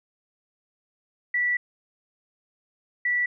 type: tone pair in turn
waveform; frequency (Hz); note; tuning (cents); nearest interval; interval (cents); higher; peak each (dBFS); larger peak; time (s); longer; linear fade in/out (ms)
sine; 1957 / 1957; B6 / B6; -16 / -16; unison; 0; neither; -21; neither; 1.34-1.57 / 3.05-3.26; first; 5
effects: none